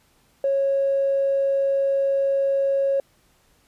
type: tone with tanh clipping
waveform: triangle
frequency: 549 Hz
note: C#5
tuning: 17 cents flat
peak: -18 dBFS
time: 0.44-3 s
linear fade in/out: 2 ms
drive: 4 dB
effects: pink hiss -61 dBFS RMS until 3.67 s + resampled to 32000 Hz